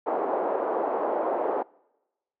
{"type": "band-pass noise", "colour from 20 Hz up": "white", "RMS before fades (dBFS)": -27, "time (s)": [0.06, 1.63], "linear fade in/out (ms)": 10, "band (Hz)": [360, 830], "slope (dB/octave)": 24, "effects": ["noise-tail reverb RT60 1.0 s tail -26 dB re dry"]}